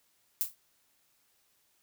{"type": "noise with exponential decay", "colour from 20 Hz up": "violet", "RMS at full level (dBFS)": -26, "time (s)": [0.41, 0.55], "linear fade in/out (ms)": 0, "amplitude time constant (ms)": 30, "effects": ["white hiss -71 dBFS RMS until 1.82 s"]}